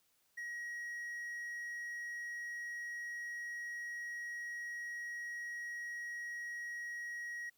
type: tone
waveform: triangle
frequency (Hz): 1900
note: A#6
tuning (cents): +33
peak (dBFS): -39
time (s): 0.37-7.5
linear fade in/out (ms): 10
effects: white hiss -75 dBFS RMS until 7.57 s